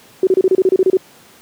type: tone bursts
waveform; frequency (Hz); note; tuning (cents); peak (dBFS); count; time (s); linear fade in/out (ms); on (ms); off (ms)
sine; 375.9; F#4; +27; -8; 11; 0.23-0.97; 2; 40; 30
effects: pink hiss -45 dBFS RMS until 1.41 s + high-pass 150 Hz 12 dB/octave